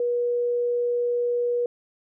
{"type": "tone", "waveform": "sine", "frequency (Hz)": 482.6, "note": "B4", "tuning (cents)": -40, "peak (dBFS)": -21, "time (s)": [0, 1.66], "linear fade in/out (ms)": 2, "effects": []}